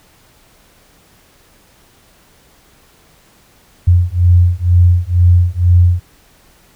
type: beating tone pair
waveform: sine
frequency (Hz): 87.31 / 89.41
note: F2 / F2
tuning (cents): 0 / +41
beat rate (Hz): 2.1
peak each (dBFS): -10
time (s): 3.87-6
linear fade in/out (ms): 10
effects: pink hiss -49 dBFS RMS until 6.75 s